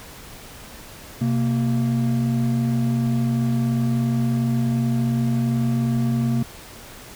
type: tone pair together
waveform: triangle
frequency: 128.4 / 231.2 Hz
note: C3 / A#3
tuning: -32 / -14 cents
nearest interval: minor seventh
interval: 1018 cents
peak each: -19 dBFS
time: 1.21-6.43 s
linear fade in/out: 5 ms
effects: pink hiss -41 dBFS RMS until 7.15 s